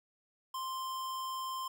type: tone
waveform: square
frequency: 1046.5 Hz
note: C6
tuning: in tune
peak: -37 dBFS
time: 0.54-1.68 s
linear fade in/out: 5 ms
effects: none